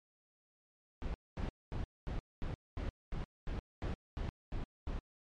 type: noise bursts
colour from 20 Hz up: brown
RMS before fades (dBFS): -38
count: 12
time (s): 1.02-4.99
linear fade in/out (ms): 0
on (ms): 120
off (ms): 230
effects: low-pass 4000 Hz 12 dB/octave + MP3 48 kbps